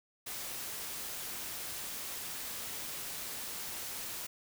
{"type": "noise", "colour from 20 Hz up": "white", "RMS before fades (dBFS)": -41, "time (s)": [0.26, 4.27], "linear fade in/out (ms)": 10, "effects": []}